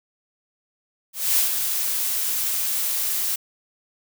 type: noise with ADSR envelope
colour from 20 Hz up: blue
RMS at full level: -18 dBFS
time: 1.13-3.36 s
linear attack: 240 ms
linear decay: 120 ms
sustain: -6 dB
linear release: 8 ms
effects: none